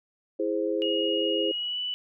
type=chord; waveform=sine; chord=E augmented; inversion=none; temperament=equal; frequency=329.6 / 415.3 / 523.3 Hz; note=E4 / G#4 / B#4; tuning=0 / 0 / 0 cents; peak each=-29 dBFS; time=0.39-1.52 s; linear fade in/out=10 ms
type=tone with pitch glide; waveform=sine; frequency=2876 to 2969 Hz; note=F#7 to F#7; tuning=-50 to +5 cents; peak=-28 dBFS; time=0.82-1.94 s; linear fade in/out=0 ms; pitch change=+55 cents; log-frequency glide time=1.48-1.79 s
effects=none